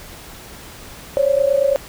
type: tone pair together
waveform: sine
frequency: 541 / 569.9 Hz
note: C#5 / C#5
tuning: -42 / +48 cents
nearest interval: minor second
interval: 90 cents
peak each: -16 dBFS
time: 1.17-1.76 s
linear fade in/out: 0 ms
effects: pink hiss -38 dBFS RMS until 1.88 s